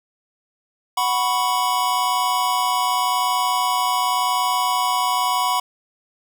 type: chord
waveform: square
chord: F# suspended fourth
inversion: none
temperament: equal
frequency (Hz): 740 / 987.8 / 1108.7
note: F#5 / B5 / C#6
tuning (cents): 0 / 0 / 0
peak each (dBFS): -25 / -21 / -25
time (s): 0.97-5.6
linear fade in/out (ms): 5
effects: none